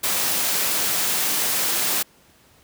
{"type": "high-pass noise", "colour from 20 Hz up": "white", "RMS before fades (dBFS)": -22, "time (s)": [0.03, 2.03], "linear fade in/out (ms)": 10, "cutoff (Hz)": 140, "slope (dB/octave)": 12, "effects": ["pink hiss -55 dBFS RMS until 2.63 s", "high-pass 60 Hz 12 dB/octave"]}